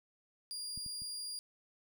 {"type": "tone", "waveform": "30% pulse", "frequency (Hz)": 4818, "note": "D8", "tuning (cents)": 43, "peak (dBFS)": -37, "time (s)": [0.51, 1.39], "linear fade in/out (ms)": 0}
{"type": "clicks", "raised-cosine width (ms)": 5, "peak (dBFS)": [-37, -40, -42], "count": 3, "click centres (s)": [0.776, 0.863, 1.02]}
{"effects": []}